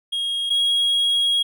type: tone pair in turn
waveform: triangle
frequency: 3269 / 3297 Hz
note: G#7 / G#7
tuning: -28 / -13 cents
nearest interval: unison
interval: 15 cents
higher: second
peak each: -20 / -15 dBFS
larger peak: second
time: 0.12-0.5 / 0.5-1.43 s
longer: second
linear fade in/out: 10 ms
effects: none